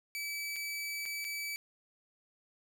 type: tone with dropouts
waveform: sawtooth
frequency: 2300 Hz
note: D7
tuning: 37 cents flat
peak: -33 dBFS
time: 0.15-1.56 s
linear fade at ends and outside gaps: 0 ms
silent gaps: 0.56-0.564 / 1.055-1.06 / 1.244-1.249 s
effects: none